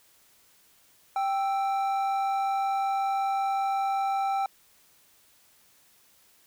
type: tone pair together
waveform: triangle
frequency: 784 / 1321.8 Hz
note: G5 / E6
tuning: 0 / +4 cents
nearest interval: major sixth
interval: 904 cents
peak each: -23 / -33 dBFS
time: 1.16-4.46 s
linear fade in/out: 2 ms
effects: white hiss -61 dBFS RMS until 6.46 s